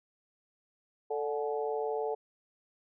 harmonic tone with a mistuned harmonic, 146.83 Hz, D3, in tune, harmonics 3 / 4 / 5 / 6, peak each -32 / -39 / -38 / -40 dBFS, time 1.1-2.15 s, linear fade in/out 10 ms, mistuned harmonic 6, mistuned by -54 cents, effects none

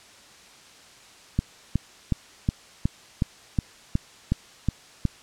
click train, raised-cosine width 5 ms, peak -9 dBFS, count 11, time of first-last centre 1.39-5.053 s, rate 2.73 Hz, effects white hiss -50 dBFS RMS until 5.22 s + low-pass 7000 Hz 12 dB/octave

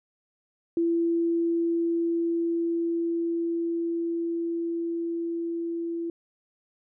sine tone with level ramp, 336.4 Hz, E4, 35 cents sharp, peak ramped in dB -21 to -28 dBFS, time 0.77-6.1 s, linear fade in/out 2 ms, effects none

